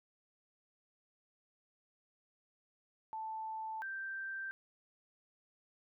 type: tone pair in turn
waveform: sine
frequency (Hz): 880 / 1568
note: A5 / G6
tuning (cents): 0 / 0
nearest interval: minor seventh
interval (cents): 1000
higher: second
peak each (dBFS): -39 / -39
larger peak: neither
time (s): 3.13-3.82 / 3.82-4.51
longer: neither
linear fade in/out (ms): 0
effects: none